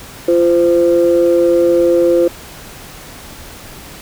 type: tone pair together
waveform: sine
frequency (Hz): 344.4 / 516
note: F4 / C5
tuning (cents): -24 / -24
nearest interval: perfect fifth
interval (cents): 700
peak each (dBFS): -10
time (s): 0.28-2.28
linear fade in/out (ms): 5
effects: tanh soft clip ceiling -2 dBFS + pink hiss -34 dBFS RMS until 4.01 s